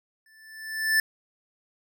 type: tone with exponential growth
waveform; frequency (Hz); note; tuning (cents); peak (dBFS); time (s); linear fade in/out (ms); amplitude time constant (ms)
square; 1760; A6; 0; -18; 0.26-1; 2; 160
effects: none